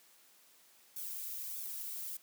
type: noise with flanger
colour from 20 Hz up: violet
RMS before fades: -42 dBFS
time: 0.96-2.17 s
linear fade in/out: 5 ms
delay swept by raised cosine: 0.98 to 2.48 ms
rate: 1.6 Hz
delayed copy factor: -0.9
effects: white hiss -64 dBFS RMS until 2.22 s + high-pass 200 Hz 12 dB/octave